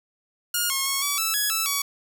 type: tone with pitch steps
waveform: 5% pulse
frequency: 1426 / 1081 / 1096 / 1143 / 1317 / 1676 / 1317 / 1130 Hz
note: F6 / C#6 / C#6 / D6 / E6 / G#6 / E6 / C#6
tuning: +36 / -44 / -20 / -47 / -2 / +15 / -2 / +33 cents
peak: -11 dBFS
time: 0.54-1.82 s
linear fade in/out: 5 ms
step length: 160 ms
effects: none